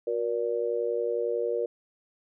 sine tone with amplitude modulation, 473.6 Hz, A#4, 27 cents sharp, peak -21 dBFS, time 0.07-1.66 s, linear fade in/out 5 ms, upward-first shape sine, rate 111 Hz, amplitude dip 100%, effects none

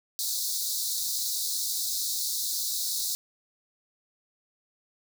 pink high-pass noise, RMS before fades -30 dBFS, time 0.19-3.15 s, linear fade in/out 0 ms, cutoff 3800 Hz, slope 96 dB/octave, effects none

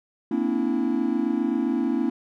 triangle tone cluster, 231.2 / 258.3 / 286.4 / 330.4 Hz, A#3 / C4 / D4 / E4, -14 / -22 / -43 / +4 cents, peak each -25 dBFS, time 0.31-2.1 s, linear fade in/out 5 ms, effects none

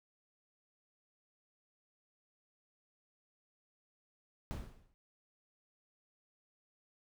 brown noise with exponential decay, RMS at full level -36 dBFS, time 4.51-4.94 s, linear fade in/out 0 ms, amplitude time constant 93 ms, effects none

